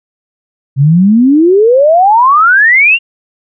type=exponential sweep; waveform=sine; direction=up; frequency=130.81 to 2851 Hz; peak=-3 dBFS; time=0.76-2.99 s; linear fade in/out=50 ms; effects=none